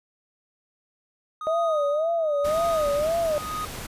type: tone with tremolo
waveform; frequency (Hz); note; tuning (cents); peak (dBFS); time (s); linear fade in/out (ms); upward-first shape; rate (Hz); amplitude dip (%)
triangle; 1244.5; D#6; 0; -25; 1.41-3.65; 2; sine; 0.98; 85
type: tone with vibrato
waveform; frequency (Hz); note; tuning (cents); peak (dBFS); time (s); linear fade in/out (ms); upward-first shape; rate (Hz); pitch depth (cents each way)
sine; 622.3; D#5; 0; -21; 1.47-3.38; 0; sine; 1.9; 150
type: noise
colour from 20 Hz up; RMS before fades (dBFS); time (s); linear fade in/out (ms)
pink; -36; 2.44-3.87; 10
effects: resampled to 32000 Hz